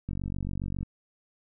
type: click train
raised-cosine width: 5 ms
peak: -21 dBFS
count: 36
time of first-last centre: 0.09-0.83 s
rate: 47.3 Hz
effects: none